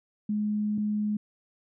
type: tone pair in turn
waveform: sine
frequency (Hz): 210.2 / 210.2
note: G#3 / G#3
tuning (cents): +21 / +21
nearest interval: unison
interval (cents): 0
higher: neither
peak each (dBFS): -25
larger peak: neither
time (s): 0.29-0.78 / 0.78-1.17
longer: first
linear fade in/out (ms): 5
effects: none